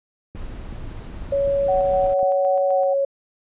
brown noise, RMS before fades -33 dBFS, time 0.35-2.14 s, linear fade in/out 5 ms
click train, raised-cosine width 3 ms, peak -25 dBFS, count 11, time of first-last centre 0.35-2.23 s, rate 5.32 Hz
sine tone with pitch glide, 558 to 552.5 Hz, C#5 to C#5, +11 to -6 cents, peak -17 dBFS, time 1.32-3.05 s, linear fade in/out 5 ms, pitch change -17 cents, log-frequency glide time 2.69-2.78 s
sine tone with tremolo, 747 Hz, F#5, 16 cents sharp, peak -20 dBFS, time 1.68-2.94 s, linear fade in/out 10 ms, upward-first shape square, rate 3.9 Hz, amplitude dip 35%
effects resampled to 8000 Hz

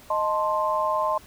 sine chord, A diminished, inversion second, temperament equal with one note detuned, 622.3 / 880 / 1049.5 Hz, Eb5 / A5 / C6, 0 / 0 / +5 cents, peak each -26 / -28 / -24 dBFS, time 0.1-1.18 s, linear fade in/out 5 ms, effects pink hiss -50 dBFS RMS until 1.26 s

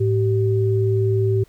sine tone pair together, 108.21 / 385.4 Hz, A2 / G4, -28 / -29 cents, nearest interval octave + minor seventh, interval 2199 cents, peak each -17 / -20 dBFS, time 0-1.44 s, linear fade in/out 10 ms, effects pink hiss -56 dBFS RMS until 1.48 s

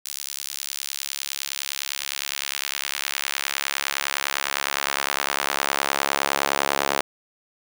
sawtooth tone with high-pass filter sweep, 69.8 Hz, C#2, 13 cents sharp, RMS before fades -27 dBFS, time 0.05-7.01 s, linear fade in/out 5 ms, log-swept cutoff 5500 to 630 Hz, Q 0.84, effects none

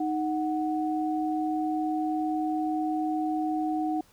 sine tone pair together, 311.1 / 739.9 Hz, D#4 / F#5, 0 / 0 cents, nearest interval octave + minor third, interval 1500 cents, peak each -27 / -30 dBFS, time 0-4.01 s, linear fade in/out 5 ms, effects pink hiss -60 dBFS RMS until 4.12 s

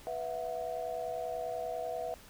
sine chord, B suspended fourth, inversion none, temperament equal with one note detuned, 493.9 / 659.3 / 729.4 Hz, B4 / E5 / F#5, 0 / 0 / -25 cents, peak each -40 / -37 / -40 dBFS, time 0.07-2.14 s, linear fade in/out 0 ms, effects pink hiss -55 dBFS RMS until 2.29 s

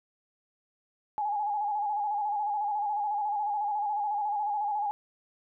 sine tone with vibrato, 830.6 Hz, G#5, in tune, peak -27 dBFS, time 1.18-4.91 s, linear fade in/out 0 ms, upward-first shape square, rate 14 Hz, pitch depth 43 cents each way, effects none

